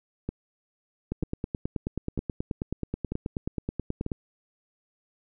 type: two click trains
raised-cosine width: 3 ms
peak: -17 / -16 dBFS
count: 5 / 29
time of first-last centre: 0.29-4.064 / 1.12-4.118 s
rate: 1.06 / 9.34 Hz
effects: none